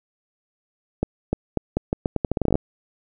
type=accelerating click train; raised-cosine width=2 ms; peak=-7 dBFS; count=17; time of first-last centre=1.03-2.555 s; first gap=300 ms; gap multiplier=0.81; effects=none